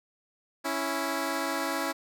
10% pulse tone pair together, 277.2 / 329.6 Hz, C#4 / E4, 0 / 0 cents, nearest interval minor third, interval 300 cents, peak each -23 dBFS, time 0.64-1.93 s, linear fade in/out 20 ms, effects none

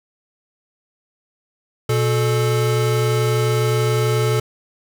square tone pair together, 121 / 434.6 Hz, B2 / A4, -35 / -21 cents, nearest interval octave + minor seventh, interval 2214 cents, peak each -18 / -21 dBFS, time 1.89-4.4 s, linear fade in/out 5 ms, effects none

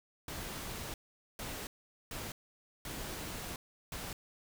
pink noise bursts at uneven times, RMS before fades -42 dBFS, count 5, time 0.28-0.94 / 1.39-1.67 / 2.11-2.32 / 2.85-3.56 / 3.92-4.13 s, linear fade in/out 2 ms, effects none

